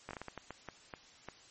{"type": "slowing click train", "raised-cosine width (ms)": 0.5, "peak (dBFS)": -27, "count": 11, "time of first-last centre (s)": [0.09, 1.287], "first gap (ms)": 18, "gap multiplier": 1.39, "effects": ["white hiss -59 dBFS RMS until 1.5 s", "MP3 32 kbps"]}